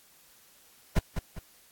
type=noise with echo; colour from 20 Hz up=brown; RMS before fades=-21 dBFS; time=0.96-0.99 s; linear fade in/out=5 ms; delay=200 ms; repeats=2; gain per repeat=-8 dB; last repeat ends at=1.39 s; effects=white hiss -59 dBFS RMS until 1.71 s + AAC 64 kbps